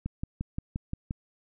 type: click train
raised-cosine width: 5 ms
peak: -19 dBFS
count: 7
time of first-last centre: 0.06-1.109 s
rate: 5.72 Hz
effects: none